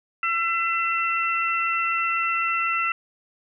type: harmonic tone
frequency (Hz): 673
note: E5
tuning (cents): +36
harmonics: 2 / 3 / 4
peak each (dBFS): -24 / -29 / -25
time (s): 0.23-2.92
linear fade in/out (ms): 2
effects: none